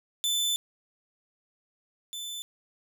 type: tone pair in turn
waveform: sawtooth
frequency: 3520 / 3520 Hz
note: A7 / A7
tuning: 0 / 0 cents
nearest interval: unison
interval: 0 cents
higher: neither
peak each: -22 / -32 dBFS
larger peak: first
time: 0.24-0.56 / 2.13-2.42 s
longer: first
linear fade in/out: 0 ms
effects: none